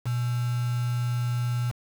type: tone with quantisation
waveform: sine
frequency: 121.4 Hz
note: B2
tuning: 29 cents flat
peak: -24 dBFS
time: 0.05-1.72 s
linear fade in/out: 20 ms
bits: 6
effects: none

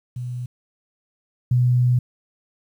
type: tone pair in turn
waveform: sine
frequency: 123.47 / 123.91 Hz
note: B2 / B2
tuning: 0 / +6 cents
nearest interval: unison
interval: 6 cents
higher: second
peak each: -26 / -14 dBFS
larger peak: second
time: 0.16-0.46 / 1.51-1.99 s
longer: second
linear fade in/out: 5 ms
effects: 9-bit

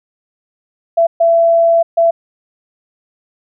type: tone bursts at uneven times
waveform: sine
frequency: 670 Hz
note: E5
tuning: 28 cents sharp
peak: -7 dBFS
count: 3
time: 0.97-1.07 / 1.2-1.83 / 1.97-2.11 s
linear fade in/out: 10 ms
effects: none

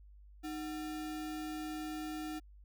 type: tone with sample-and-hold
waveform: sine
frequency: 309.3 Hz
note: D#4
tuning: 10 cents flat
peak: -38 dBFS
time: 0.43-2.4 s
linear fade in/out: 20 ms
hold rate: 1050 Hz
effects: added 50 Hz sine -54 dBFS peak until 2.64 s

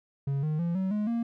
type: tone with pitch steps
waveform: triangle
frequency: 138.59 / 153.78 / 170.62 / 189.32 / 210.1 / 233.1 Hz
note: C#3 / D#3 / F3 / F#3 / G#3 / A#3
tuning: 0 / -20 / -40 / +40 / +20 / 0 cents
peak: -24 dBFS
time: 0.27-1.23 s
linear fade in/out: 5 ms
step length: 160 ms
effects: none

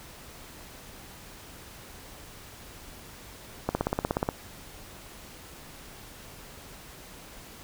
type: click train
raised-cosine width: 1 ms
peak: -11 dBFS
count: 11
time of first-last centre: 3.69-4.289 s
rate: 16.7 Hz
effects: pink hiss -47 dBFS RMS until 7.63 s

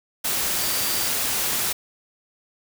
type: tone in noise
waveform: sine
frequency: 4699 Hz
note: D8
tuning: in tune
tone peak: -32 dBFS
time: 0.59-1.08 s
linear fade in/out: 10 ms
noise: white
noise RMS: -24 dBFS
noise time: 0.24-1.73 s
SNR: -11 dB
effects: none

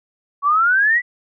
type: exponential sweep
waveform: sine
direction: up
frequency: 1108.7 to 2000 Hz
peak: -12 dBFS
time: 0.42-1.02 s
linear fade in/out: 50 ms
effects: none

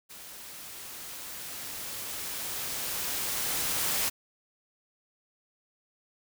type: noise with level ramp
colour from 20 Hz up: white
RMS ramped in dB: -46 to -28 dBFS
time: 0.09-4.1 s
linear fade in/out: 20 ms
effects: none

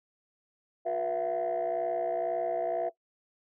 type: tone cluster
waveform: sine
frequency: 361.2 / 483.6 / 667 / 729 Hz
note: F#4 / B4 / E5 / F#5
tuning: -42 / -36 / +20 / -26 cents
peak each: -36 / -35 / -28 / -35 dBFS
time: 0.85-2.9 s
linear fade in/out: 20 ms
effects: noise-tail reverb RT60 0.1 s tail -18 dB re dry + tanh soft clip ceiling -23 dBFS

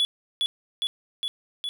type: tone with echo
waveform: triangle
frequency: 3410 Hz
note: G#7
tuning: 45 cents sharp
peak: -18 dBFS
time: 0-0.05 s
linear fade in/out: 0 ms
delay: 410 ms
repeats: 4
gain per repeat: -2 dB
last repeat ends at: 1.69 s
effects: none

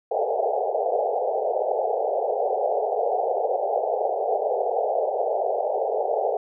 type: band-pass noise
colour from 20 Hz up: white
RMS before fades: -24 dBFS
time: 0.11-6.37 s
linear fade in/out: 5 ms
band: 410 to 800 Hz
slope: 96 dB/octave
effects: none

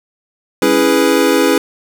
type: tone with exponential decay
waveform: triangle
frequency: 200 Hz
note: G3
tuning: 35 cents sharp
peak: -18 dBFS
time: 0.62-1.41 s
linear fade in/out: 2 ms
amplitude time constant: 170 ms
type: chord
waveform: square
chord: C# minor seventh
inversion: none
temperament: equal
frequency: 277.2 / 329.6 / 415.3 / 493.9 Hz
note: C#4 / E4 / G#4 / B4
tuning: 0 / 0 / 0 / 0 cents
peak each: -16 dBFS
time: 0.62-1.58 s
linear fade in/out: 2 ms
effects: none

